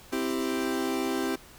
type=chord; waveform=40% pulse; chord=C major; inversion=none; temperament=equal; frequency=261.6 / 329.6 / 392 Hz; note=C4 / E4 / G4; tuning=0 / 0 / 0 cents; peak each=-30 / -31 / -31 dBFS; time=0.12-1.36 s; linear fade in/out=10 ms; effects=pink hiss -51 dBFS RMS until 1.58 s